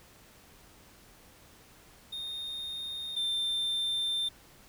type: tone pair in turn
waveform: triangle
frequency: 3679 / 3580 Hz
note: A#7 / A7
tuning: -24 / +29 cents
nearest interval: unison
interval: 47 cents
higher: first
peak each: -34 / -27 dBFS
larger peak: second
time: 2.12-3.16 / 3.16-4.29 s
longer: second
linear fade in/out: 10 ms
effects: pink hiss -57 dBFS RMS until 4.68 s